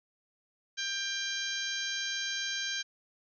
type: harmonic tone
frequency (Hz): 793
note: G5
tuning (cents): +20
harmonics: 2 / 3 / 4 / 5 / 6 / 7 / 8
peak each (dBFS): -37 / -43 / -38 / -39 / -43 / -43 / -41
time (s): 0.77-2.83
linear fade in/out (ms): 20
effects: none